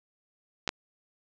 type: clicks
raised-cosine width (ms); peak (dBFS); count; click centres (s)
0.2; -11; 2; 0.677 / 0.691
effects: low-pass 7000 Hz 12 dB/octave